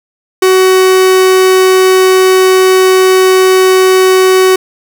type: tone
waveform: 45% pulse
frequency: 374.8 Hz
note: F#4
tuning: 22 cents sharp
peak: -4 dBFS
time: 0.42-4.56 s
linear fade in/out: 5 ms
effects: none